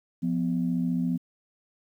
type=tone pair together; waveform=sine; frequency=174.61 / 249.2 Hz; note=F3 / B3; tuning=0 / +16 cents; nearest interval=tritone; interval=616 cents; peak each=-26 dBFS; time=0.22-1.18 s; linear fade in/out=20 ms; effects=tanh soft clip ceiling -16 dBFS + 10-bit